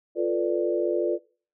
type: chord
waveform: sine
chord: B half-diminished seventh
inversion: second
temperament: equal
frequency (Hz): 349.2 / 440 / 493.9 / 587.3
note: F4 / A4 / B4 / D5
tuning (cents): 0 / 0 / 0 / 0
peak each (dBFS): -25 / -29 / -29 / -28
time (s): 0.15-1.19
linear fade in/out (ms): 50
effects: noise-tail reverb RT60 0.4 s tail -22 dB re dry